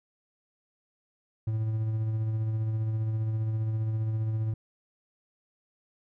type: tone with tremolo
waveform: triangle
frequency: 110 Hz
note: A2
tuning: in tune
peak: -23 dBFS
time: 1.47-4.54 s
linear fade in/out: 5 ms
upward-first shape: sine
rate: 15 Hz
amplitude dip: 30%
effects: none